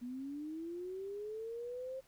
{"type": "linear sweep", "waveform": "sine", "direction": "up", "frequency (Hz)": [238.8, 533], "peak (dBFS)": -40, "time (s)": [0.01, 2.01], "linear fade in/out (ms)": 20, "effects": ["pink hiss -68 dBFS RMS until 2.07 s"]}